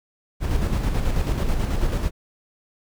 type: noise with tremolo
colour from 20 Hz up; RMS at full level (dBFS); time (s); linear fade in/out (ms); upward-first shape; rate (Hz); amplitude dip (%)
brown; -20; 0.4-2.11; 50; square; 9.2; 40
effects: none